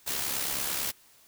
white noise with amplitude modulation, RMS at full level -29 dBFS, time 0.06-0.92 s, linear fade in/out 20 ms, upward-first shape sine, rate 69 Hz, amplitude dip 50%, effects white hiss -59 dBFS RMS until 1.27 s

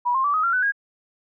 sine tone with pitch steps, 972 / 1060 / 1155.9 / 1260.5 / 1374.6 / 1499 / 1634.7 Hz, B5 / C6 / D6 / D#6 / F6 / F#6 / G#6, -28 / +22 / -28 / +22 / -28 / +22 / -28 cents, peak -18 dBFS, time 0.05-0.722 s, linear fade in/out 20 ms, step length 96 ms, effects none

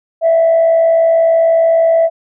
sine tone with frequency modulation, 659.3 Hz, E5, in tune, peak -6 dBFS, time 0.21-2.1 s, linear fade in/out 50 ms, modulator 56.4 Hz, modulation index 0.28, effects tanh soft clip ceiling -4 dBFS

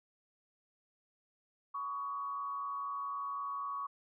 sine tone with frequency modulation, 1124 Hz, C#6, 24 cents sharp, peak -36 dBFS, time 1.74-3.87 s, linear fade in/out 10 ms, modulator 125 Hz, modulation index 0.49, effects none

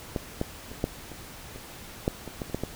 clicks, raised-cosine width 2 ms, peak -14 / -13 / -26 / -11 / -29 / -28 / -10 / -23 / -18 / -27 / -14 / -15 dBFS, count 12, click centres 0.162 / 0.414 / 0.716 / 0.841 / 1.117 / 1.56 / 2.079 / 2.277 / 2.418 / 2.498 / 2.546 / 2.636 s, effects pink hiss -44 dBFS RMS until 2.75 s

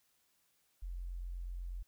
sine tone, 44.1 Hz, F1, 18 cents sharp, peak -39 dBFS, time 0.82-1.83 s, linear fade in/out 10 ms, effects white hiss -75 dBFS RMS until 1.87 s

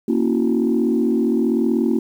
sine chord, F# dominant seventh, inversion first, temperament equal with one note detuned, 233.1 / 274 / 329.6 / 370 Hz, A#3 / C#4 / E4 / F#4, 0 / -20 / 0 / 0 cents, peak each -18 / -21 / -21 / -22 dBFS, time 0.08-1.99 s, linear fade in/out 5 ms, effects tanh soft clip ceiling -8 dBFS + 8-bit

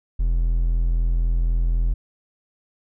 triangle tone, 41.96 Hz, E1, 31 cents sharp, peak -15 dBFS, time 0.19-1.94 s, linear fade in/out 10 ms, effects none

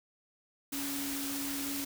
sine tone in noise, 279.4 Hz, C#4, 14 cents sharp, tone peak -37 dBFS, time 0.72-1.85 s, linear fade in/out 10 ms, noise white, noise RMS -38 dBFS, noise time 0.72-1.85 s, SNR -2 dB, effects none

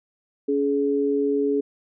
sine tone pair together, 281.9 / 422.1 Hz, C#4 / G#4, +29 / +28 cents, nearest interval perfect fifth, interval 699 cents, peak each -23 / -21 dBFS, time 0.48-1.61 s, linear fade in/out 10 ms, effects none

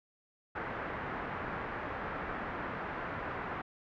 white low-pass noise, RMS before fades -39 dBFS, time 0.55-3.62 s, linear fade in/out 10 ms, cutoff 1700 Hz, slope 24 dB/octave, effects none

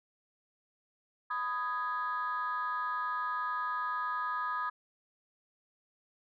sine chord, G# minor, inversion first, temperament just, 996.7 / 1245.9 / 1661.2 Hz, B5 / D#6 / G#6, +16 / +2 / 0 cents, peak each -36 / -33 / -38 dBFS, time 1.3-4.7 s, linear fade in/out 10 ms, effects tanh soft clip ceiling -25 dBFS

